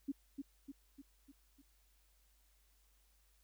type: tone with echo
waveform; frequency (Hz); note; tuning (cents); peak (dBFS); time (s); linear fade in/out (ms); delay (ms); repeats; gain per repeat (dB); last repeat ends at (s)
sine; 277.2; C#4; 0; -35; 0.08-0.12; 10; 300; 5; -5; 1.62
effects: added 50 Hz sine -70 dBFS peak until 3.43 s + white hiss -75 dBFS RMS until 3.43 s